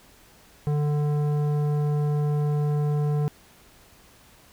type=tone with tanh clipping; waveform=sine; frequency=147.8 Hz; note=D3; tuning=11 cents sharp; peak=-23 dBFS; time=0.67-3.28 s; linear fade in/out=0 ms; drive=13 dB; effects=pink hiss -54 dBFS RMS until 4.52 s